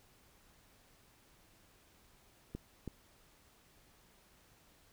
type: clicks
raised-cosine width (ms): 3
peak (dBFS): -28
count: 2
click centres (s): 2.55 / 2.877
effects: pink hiss -66 dBFS RMS until 4.92 s

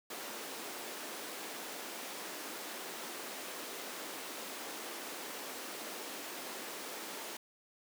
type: high-pass noise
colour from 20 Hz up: pink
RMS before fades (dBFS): -44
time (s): 0.1-7.37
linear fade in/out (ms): 5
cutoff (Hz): 270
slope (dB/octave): 24
effects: none

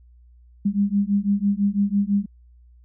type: beating tone pair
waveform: sine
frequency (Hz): 198.6 / 204.6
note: G3 / G#3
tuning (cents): +23 / -26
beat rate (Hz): 6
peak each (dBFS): -21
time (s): 0.65-2.26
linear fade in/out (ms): 10
effects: added 60 Hz sine -48 dBFS peak until 2.84 s

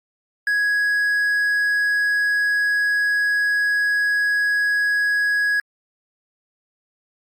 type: tone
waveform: triangle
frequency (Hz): 1665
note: G#6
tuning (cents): +4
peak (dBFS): -15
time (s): 0.47-5.6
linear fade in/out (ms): 2
effects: Opus 48 kbps

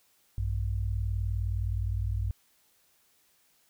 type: tone pair together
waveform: sine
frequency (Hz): 57.97 / 97.5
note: A#1 / G2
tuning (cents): -9 / -9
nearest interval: major sixth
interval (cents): 900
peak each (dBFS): -30 / -30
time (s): 0.38-2.31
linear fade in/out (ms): 0
effects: white hiss -67 dBFS RMS until 3.69 s

